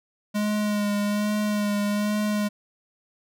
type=tone with vibrato; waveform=square; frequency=207.7 Hz; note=G#3; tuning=in tune; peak=-23 dBFS; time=0.34-2.49 s; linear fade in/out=20 ms; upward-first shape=sine; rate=1.2 Hz; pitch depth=23 cents each way; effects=none